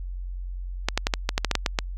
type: clicks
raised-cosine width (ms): 0.2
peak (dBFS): -4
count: 11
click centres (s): 0.886 / 0.976 / 1.069 / 1.138 / 1.291 / 1.379 / 1.447 / 1.513 / 1.553 / 1.662 / 1.788
effects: added 45 Hz sine -30 dBFS peak until 1.97 s